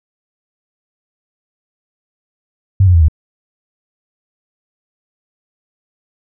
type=tone with pitch steps; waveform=sine; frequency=96.7 / 89.7 / 83.22 / 77.2 Hz; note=G2 / F2 / E2 / D#2; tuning=-23 / +47 / +17 / -13 cents; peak=-5 dBFS; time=2.8-3.084 s; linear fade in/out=5 ms; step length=71 ms; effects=none